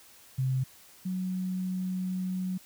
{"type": "tone pair in turn", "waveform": "sine", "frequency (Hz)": [130.81, 184.99], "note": ["C3", "F#3"], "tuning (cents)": [0, 0], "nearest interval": "tritone", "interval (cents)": 600, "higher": "second", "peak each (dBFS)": [-25, -29], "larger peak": "first", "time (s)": [[0.38, 0.64], [1.05, 2.58]], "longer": "second", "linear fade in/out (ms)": 10, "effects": ["white hiss -55 dBFS RMS until 2.65 s"]}